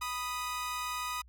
sawtooth tone pair together, 987.8 / 1244.2 Hz, B5 / D#6, 0 / 0 cents, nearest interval major third, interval 400 cents, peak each -35 / -32 dBFS, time 0.01-1.22 s, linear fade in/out 10 ms, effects added 60 Hz sine -54 dBFS peak until 1.28 s

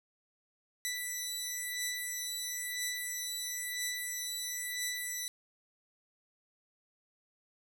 10% pulse beating tone pair, 1975.5 / 1976.5 Hz, B6 / B6, 0 / +1 cents, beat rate 1 Hz, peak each -28 / -31 dBFS, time 0.85-5.28 s, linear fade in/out 0 ms, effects 10-bit

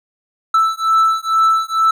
triangle beating tone pair, 1318.5 / 1320.7 Hz, E6 / E6, 0 / +3 cents, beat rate 2.2 Hz, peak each -13 dBFS, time 0.54-1.91 s, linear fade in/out 5 ms, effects none

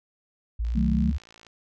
sine linear sweep, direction up, 55 to 73.42 Hz, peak -24 dBFS, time 0.59-1.18 s, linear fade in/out 10 ms
click train, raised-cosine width 0.2 ms, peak -32 dBFS, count 47, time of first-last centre 0.65-1.467 s, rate 56.3 Hz
sine chord, D# diminished, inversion none, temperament equal, 155.56 / 185 / 220 Hz, D#3 / F#3 / A3, 0 / 0 / 0 cents, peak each -29 / -26 / -24 dBFS, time 0.75-1.12 s, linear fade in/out 10 ms
effects none

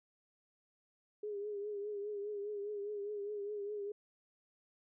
sine tone with vibrato, 411.5 Hz, G#4, 16 cents flat, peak -38 dBFS, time 1.23-3.92 s, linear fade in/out 5 ms, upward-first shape triangle, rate 4.9 Hz, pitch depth 60 cents each way, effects none

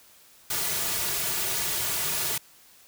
white noise with comb filter, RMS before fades -28 dBFS, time 0.5-2.38 s, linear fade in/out 5 ms, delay 3.8 ms, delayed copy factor -0.8, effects white hiss -55 dBFS RMS until 2.87 s

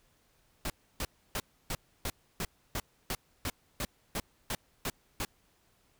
pink noise bursts, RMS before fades -34 dBFS, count 14, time 0.65-5.25 s, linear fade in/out 2 ms, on 50 ms, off 300 ms, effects pink hiss -69 dBFS RMS until 5.99 s

